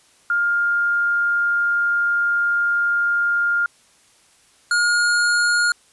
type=tone pair in turn; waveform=sine / square; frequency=1407 / 1427.5 Hz; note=F6 / F6; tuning=+12 / +37 cents; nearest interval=unison; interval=25 cents; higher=second; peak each=-16 dBFS; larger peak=neither; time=0.3-3.66 / 4.71-5.72 s; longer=first; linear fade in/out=2 ms; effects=white hiss -55 dBFS RMS until 5.92 s + resampled to 24000 Hz